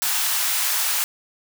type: high-pass noise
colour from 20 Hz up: white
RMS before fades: -22 dBFS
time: 0.02-1.04 s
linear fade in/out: 0 ms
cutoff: 770 Hz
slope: 24 dB/octave
effects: none